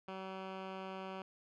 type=tone with low-pass filter; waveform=10% pulse; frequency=190 Hz; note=F#3; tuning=46 cents sharp; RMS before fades=-45 dBFS; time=0.08-1.22 s; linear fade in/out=2 ms; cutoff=2600 Hz; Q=1.1; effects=none